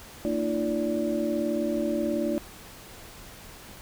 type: tone cluster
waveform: sine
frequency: 228.6 / 301 / 339.6 / 579 Hz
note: A#3 / D4 / F4 / D5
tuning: -34 / +43 / -48 / -25 cents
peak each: -30 dBFS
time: 0.25-2.38 s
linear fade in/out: 0 ms
effects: pink hiss -46 dBFS RMS until 3.81 s